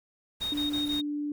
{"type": "noise with tremolo", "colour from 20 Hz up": "pink", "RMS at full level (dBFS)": -41, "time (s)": [0.4, 1.01], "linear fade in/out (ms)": 10, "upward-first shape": "triangle", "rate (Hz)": 6, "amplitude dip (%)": 50}
{"type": "tone bursts", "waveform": "sine", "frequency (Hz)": 3722, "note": "A#7", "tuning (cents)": -3, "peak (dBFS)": -29, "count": 4, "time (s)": [0.41, 1.017], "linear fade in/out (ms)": 10, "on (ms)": 130, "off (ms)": 29}
{"type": "tone", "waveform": "sine", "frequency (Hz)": 293.7, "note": "D4", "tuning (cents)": 0, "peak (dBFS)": -29, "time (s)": [0.52, 1.32], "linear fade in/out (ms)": 2}
{"type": "tone with exponential growth", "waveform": "square", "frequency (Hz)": 3729, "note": "A#7", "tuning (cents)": 0, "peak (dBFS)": -35, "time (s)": [0.78, 0.88], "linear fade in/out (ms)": 2, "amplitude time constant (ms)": 20}
{"effects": []}